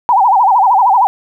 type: tone with vibrato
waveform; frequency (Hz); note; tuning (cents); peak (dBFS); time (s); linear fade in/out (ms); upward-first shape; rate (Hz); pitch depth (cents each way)
sine; 870; A5; -20; -6; 0.09-1.07; 0; sine; 13; 240
effects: 8-bit